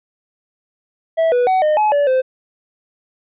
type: tone with pitch steps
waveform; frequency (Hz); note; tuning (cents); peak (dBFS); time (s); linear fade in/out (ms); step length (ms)
triangle; 653 / 490.6 / 750 / 611 / 851 / 576 / 518; E5 / B4 / F#5 / D#5 / G#5 / D5 / C5; -17 / -12 / +23 / -32 / +42 / -34 / -17; -10; 1.17-2.22; 20; 150
effects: resampled to 8000 Hz